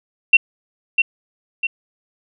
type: tone with echo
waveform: sine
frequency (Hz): 2720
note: F7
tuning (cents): -46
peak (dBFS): -5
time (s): 0.33-0.37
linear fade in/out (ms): 5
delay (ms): 650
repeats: 2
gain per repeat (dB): -6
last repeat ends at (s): 1.67
effects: none

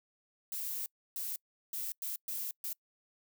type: noise bursts at uneven times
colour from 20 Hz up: violet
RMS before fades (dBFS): -38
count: 6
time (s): 0.52-0.86 / 1.16-1.36 / 1.73-1.92 / 2.02-2.16 / 2.28-2.51 / 2.64-2.73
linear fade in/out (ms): 2
effects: noise-tail reverb RT60 0.1 s tail -26 dB re dry

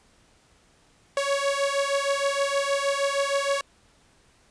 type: beating tone pair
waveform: sawtooth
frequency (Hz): 554.4 / 560.8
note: C#5 / C#5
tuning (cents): 0 / +20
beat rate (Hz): 6.4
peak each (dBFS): -22 / -22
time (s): 1.17-3.61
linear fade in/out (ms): 2
effects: pink hiss -60 dBFS RMS until 4.5 s + resampled to 22050 Hz

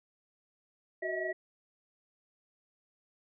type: tone cluster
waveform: sine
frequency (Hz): 371.4 / 624 / 649 / 1924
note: F#4 / D#5 / E5 / B6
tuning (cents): +7 / +5 / -27 / -46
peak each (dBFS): -38 / -39 / -37 / -37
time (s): 1.02-1.33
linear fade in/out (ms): 10
effects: none

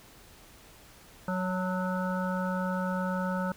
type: harmonic tone with a mistuned harmonic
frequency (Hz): 185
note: F#3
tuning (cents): 0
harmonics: 1 / 3 / 5 / 7 / 8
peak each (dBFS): -30 / -35 / -37 / -38 / -39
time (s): 1.28-3.52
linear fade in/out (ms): 2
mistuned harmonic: 5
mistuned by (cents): -41
effects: pink hiss -54 dBFS RMS until 3.56 s

